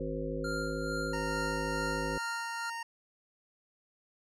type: harmonic tone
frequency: 53.3 Hz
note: G#1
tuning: 46 cents sharp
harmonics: 1 / 3 / 5 / 7 / 9 / 10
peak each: -40 / -40 / -40 / -40 / -40 / -40 dBFS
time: 0-2.18 s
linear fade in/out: 5 ms
type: tone with tremolo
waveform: square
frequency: 1396.9 Hz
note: F6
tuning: in tune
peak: -36 dBFS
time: 0.44-2.7 s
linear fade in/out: 5 ms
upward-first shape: sine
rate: 2.3 Hz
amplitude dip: 55%
type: tone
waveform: 25% pulse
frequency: 924 Hz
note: A#5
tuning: 16 cents flat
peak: -33 dBFS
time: 1.13-2.83 s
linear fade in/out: 5 ms
effects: low-pass 9000 Hz 12 dB/octave

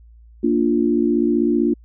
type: chord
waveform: sine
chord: Bb major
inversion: none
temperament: equal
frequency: 233.1 / 293.7 / 349.2 Hz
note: Bb3 / D4 / F4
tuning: 0 / 0 / 0 cents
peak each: -19 dBFS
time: 0.43-1.74 s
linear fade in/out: 10 ms
effects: added 57 Hz sine -43 dBFS peak until 1.84 s

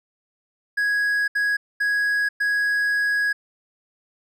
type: tone bursts at uneven times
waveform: triangle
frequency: 1661.2 Hz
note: G#6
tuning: in tune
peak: -17 dBFS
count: 4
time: 0.77-1.28 / 1.35-1.57 / 1.8-2.29 / 2.4-3.33 s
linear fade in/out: 10 ms
effects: none

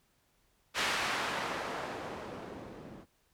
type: noise with low-pass filter sweep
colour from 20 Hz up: blue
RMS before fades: -37 dBFS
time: 0.74-3.06 s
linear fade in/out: 50 ms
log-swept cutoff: 2300 to 250 Hz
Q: 0.75
effects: pink hiss -72 dBFS RMS until 3.33 s

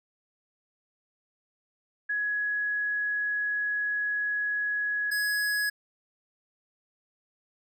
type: tone pair in turn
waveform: sine / square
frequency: 1677 / 1677 Hz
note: G#6 / G#6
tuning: +16 / +16 cents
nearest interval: unison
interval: 0 cents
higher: neither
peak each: -26 dBFS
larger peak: neither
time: 2.09-5.11 / 5.11-5.7 s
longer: first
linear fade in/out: 10 ms
effects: none

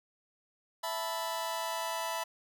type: chord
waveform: sawtooth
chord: E suspended fourth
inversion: none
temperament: just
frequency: 659.3 / 879 / 988.9 Hz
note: E5 / A5 / B5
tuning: 0 / -2 / +2 cents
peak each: -34 / -36 / -32 dBFS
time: 0.83-2.24 s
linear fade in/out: 10 ms
effects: none

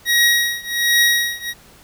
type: tone with tremolo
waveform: 25% pulse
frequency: 1896 Hz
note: A#6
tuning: 29 cents sharp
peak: -7 dBFS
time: 0.05-1.54 s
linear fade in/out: 50 ms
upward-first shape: triangle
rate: 1.3 Hz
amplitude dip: 95%
effects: pink hiss -47 dBFS RMS until 1.83 s

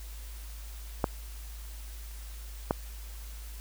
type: clicks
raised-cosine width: 1 ms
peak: -11 dBFS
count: 2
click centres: 1.042 / 2.709 s
effects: added 53 Hz sine -40 dBFS peak until 3.6 s + white hiss -51 dBFS RMS until 3.6 s

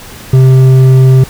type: tone with hard clipping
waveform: sine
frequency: 130.81 Hz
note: C3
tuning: in tune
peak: -3 dBFS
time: 0.33-1.24 s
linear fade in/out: 5 ms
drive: 6 dB
effects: pink hiss -30 dBFS RMS until 1.29 s

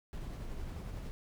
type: noise with tremolo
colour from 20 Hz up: brown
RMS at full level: -40 dBFS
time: 0.13-1.11 s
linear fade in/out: 0 ms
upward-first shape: triangle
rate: 11 Hz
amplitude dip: 30%
effects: none

